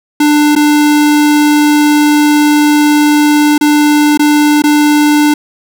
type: tone with dropouts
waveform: square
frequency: 297 Hz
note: D4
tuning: 20 cents sharp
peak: -6 dBFS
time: 0.2-5.34 s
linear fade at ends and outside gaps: 5 ms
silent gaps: 0.553-0.561 / 3.58-3.61 / 4.175-4.193 / 4.621-4.638 s
effects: none